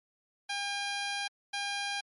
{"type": "tone pair in turn", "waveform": "10% pulse", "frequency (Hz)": [805, 805], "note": ["G5", "G5"], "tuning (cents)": [46, 46], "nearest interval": "unison", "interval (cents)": 0, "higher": "neither", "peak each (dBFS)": -24, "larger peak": "neither", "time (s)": [[0.49, 1.28], [1.53, 2.01]], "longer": "first", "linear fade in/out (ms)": 10, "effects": ["MP3 48 kbps"]}